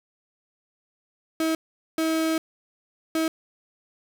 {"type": "tone bursts at uneven times", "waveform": "35% pulse", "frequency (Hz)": 321.1, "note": "E4", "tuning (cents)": -45, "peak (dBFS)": -20, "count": 3, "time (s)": [[1.4, 1.55], [1.98, 2.38], [3.15, 3.28]], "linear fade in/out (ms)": 2, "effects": []}